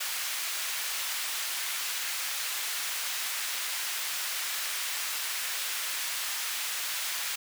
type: high-pass noise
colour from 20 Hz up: pink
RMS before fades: -33 dBFS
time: 0-7.36 s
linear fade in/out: 10 ms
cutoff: 1700 Hz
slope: 12 dB/octave
effects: none